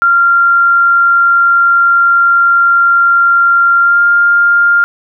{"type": "tone with pitch glide", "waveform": "sine", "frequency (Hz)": [1385, 1401.1], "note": ["F6", "F6"], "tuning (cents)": [-15, 5], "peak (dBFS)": -5, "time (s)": [0.02, 4.84], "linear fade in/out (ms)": 0, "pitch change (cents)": 20, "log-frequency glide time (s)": [3.81, 4.01], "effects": []}